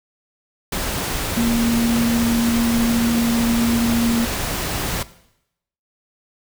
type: tone in noise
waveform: sine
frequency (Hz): 233.1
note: A#3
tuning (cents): 0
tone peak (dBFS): -16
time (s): 1.37-4.25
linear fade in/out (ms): 5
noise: pink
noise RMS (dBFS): -24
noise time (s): 0.72-5.03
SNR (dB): +5
effects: noise-tail reverb RT60 0.8 s tail -17 dB re dry